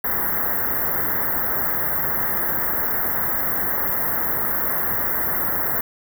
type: band-stop noise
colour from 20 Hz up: white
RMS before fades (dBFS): -22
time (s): 0.04-5.81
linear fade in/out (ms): 5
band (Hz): 2000 to 12000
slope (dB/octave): 96
effects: none